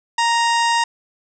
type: harmonic tone with a mistuned harmonic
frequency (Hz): 932.3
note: A#5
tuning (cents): 0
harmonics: 1 / 2 / 3 / 4 / 5 / 6 / 7 / 8 / 9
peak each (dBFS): -16 / -22 / -26 / -28 / -30 / -32 / -33 / -34 / -35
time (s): 0.18-0.84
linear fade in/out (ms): 5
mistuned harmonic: 5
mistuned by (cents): +91
effects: none